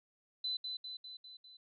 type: tone with echo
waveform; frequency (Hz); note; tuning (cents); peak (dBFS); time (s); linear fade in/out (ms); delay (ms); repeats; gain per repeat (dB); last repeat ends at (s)
sine; 4017; B7; +29; -34; 0.44-0.57; 5; 200; 5; -4; 1.57
effects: none